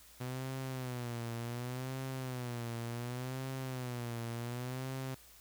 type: tone with vibrato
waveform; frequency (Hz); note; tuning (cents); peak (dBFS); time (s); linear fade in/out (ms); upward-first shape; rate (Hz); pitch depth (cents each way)
sawtooth; 124.2; B2; +10; -34; 0.2-5.15; 10; sine; 0.68; 110
effects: added 60 Hz sine -65 dBFS peak until 5.4 s + white hiss -59 dBFS RMS until 5.4 s

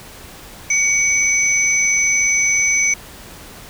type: tone pair together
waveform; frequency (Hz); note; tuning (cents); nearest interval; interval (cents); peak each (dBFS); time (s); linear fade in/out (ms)
sine; 2259 / 6031; C#7 / F#8; +32 / +32; octave + perfect fourth; 1700; -16; 0.7-2.94; 5
effects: pink hiss -38 dBFS RMS until 3.69 s

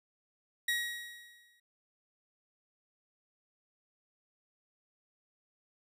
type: tone with exponential decay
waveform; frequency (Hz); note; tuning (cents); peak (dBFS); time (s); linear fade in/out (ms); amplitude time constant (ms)
30% pulse; 1900; A#6; +33; -25; 0.68-1.6; 5; 200
effects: none

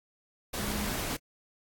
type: tone in noise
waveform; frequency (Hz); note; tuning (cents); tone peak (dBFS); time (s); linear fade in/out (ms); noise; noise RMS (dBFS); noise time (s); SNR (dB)
sine; 206.6; G#3; -9; -35; 0.59-0.9; 10; pink; -34; 0.53-1.17; -4
effects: AAC 64 kbps

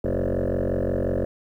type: tone with frequency modulation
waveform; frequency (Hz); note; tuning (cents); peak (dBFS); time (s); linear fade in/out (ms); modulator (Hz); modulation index
sine; 305.2; D#4; -33; -19; 0.04-1.25; 5; 45.6; 6.4
effects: tanh soft clip ceiling -20 dBFS + 10-bit

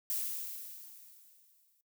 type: noise with exponential decay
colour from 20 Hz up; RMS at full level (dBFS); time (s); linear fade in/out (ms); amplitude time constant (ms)
violet; -33; 0.1-1.81; 1; 370
effects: noise-tail reverb RT60 0.1 s tail -18 dB re dry

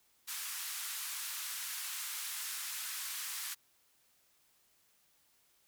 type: band-pass noise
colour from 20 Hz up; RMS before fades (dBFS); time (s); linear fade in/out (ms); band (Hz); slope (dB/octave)
white; -41; 0.27-3.55; 20; 1100 to 15000; 24
effects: white hiss -71 dBFS RMS until 5.67 s

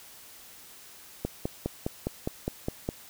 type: click train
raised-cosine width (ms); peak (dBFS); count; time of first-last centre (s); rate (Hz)
2; -15; 9; 1.25-2.889; 4.88
effects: white hiss -50 dBFS RMS until 3.09 s

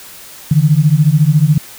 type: beating tone pair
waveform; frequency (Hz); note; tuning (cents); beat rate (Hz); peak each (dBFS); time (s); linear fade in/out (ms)
sine; 144.5 / 158.5; D3 / D#3; -28 / +32; 14; -10; 0.51-1.58; 5
effects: white hiss -35 dBFS RMS until 1.78 s

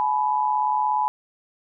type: tone pair together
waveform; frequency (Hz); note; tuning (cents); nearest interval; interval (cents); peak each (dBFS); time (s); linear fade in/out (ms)
sine; 852 / 989.1; G#5 / B5; +44 / +2; minor third; 258; -22 / -22; 0-1.08; 0
effects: none

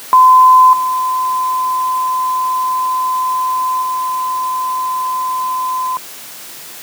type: tone with level steps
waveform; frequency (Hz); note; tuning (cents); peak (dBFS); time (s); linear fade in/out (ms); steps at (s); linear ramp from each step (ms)
sine; 1022; C6; -41; -3 / -13 / -15; 0.13-5.97; 0; 0.73 / 3.82; 2
effects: white hiss -32 dBFS RMS until 6.82 s + high-pass 150 Hz 12 dB/octave

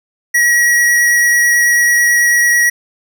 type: tone with vibrato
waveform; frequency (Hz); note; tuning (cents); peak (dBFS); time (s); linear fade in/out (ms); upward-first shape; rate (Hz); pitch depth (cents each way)
square; 1913; A#6; +44; -9; 0.34-2.7; 10; triangle; 9.1; 13
effects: none

